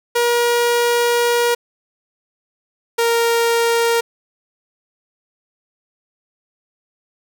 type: tone pair in turn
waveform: sawtooth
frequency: 476.7 / 465.5 Hz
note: A#4 / A#4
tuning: +39 / -2 cents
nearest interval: unison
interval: 41 cents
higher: first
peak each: -10 dBFS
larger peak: neither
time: 0.15-1.55 / 2.98-4.01 s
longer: first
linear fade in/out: 10 ms
effects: none